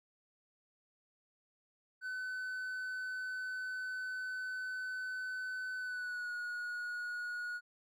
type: tone with pitch glide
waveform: triangle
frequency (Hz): 1511 to 1452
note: F#6 to F#6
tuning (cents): +36 to -33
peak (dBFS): -36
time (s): 2.01-7.61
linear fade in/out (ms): 50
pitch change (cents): -69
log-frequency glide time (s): 5.76-6.33
effects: none